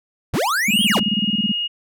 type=linear two-way sweep; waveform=square; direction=up then down; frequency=36.91 to 3310 to 47.79 Hz; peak=-18 dBFS; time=0.33-1 s; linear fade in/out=10 ms; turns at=0.84 s
type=tone bursts; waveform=sine; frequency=207.7 Hz; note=G#3; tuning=in tune; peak=-16 dBFS; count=16; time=0.68-1.519 s; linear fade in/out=5 ms; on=29 ms; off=25 ms
type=tone; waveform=sine; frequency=2865 Hz; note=F7; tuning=44 cents sharp; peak=-20 dBFS; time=0.7-1.68 s; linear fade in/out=20 ms
effects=none